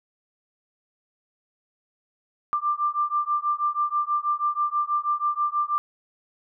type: beating tone pair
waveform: sine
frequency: 1183 / 1189.2 Hz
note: D6 / D6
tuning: +12 / +21 cents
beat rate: 6.2 Hz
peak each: -25 dBFS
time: 2.53-5.78 s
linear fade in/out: 0 ms
effects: none